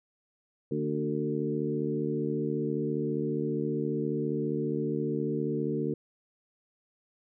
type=harmonic tone with a mistuned harmonic; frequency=74.8 Hz; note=D2; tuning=32 cents sharp; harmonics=2 / 3 / 4 / 5 / 6; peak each=-34 / -34 / -34 / -34 / -34 dBFS; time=0.71-5.94 s; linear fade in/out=5 ms; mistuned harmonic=4; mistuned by=-26 cents; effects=none